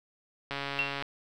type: click train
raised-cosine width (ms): 0.3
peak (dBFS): -18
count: 73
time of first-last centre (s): 0.51-1.024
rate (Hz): 140
type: tone with exponential decay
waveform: sine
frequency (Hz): 2728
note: F7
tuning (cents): -41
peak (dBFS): -23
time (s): 0.79-1.02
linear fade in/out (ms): 0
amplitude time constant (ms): 49
effects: none